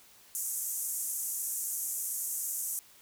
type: band-pass noise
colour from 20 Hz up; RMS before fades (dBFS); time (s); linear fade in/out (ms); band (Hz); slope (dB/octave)
white; -35; 0.35-2.79; 0; 6400 to 14000; 48
effects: white hiss -58 dBFS RMS until 3.01 s